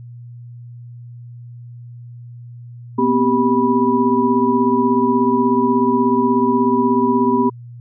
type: tone cluster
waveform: sine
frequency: 239.8 / 256.3 / 391.7 / 980 Hz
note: A#3 / C4 / G4 / B5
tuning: +49 / -36 / -1 / -14 cents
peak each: -18 dBFS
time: 2.98-7.5 s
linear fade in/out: 10 ms
effects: added 120 Hz sine -33 dBFS peak until 7.8 s